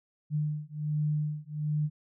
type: beating tone pair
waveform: sine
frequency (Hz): 150.1 / 151.4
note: D3 / D#3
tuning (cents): +38 / -47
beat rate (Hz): 1.3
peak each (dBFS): -31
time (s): 0.3-1.9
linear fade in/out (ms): 50
effects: none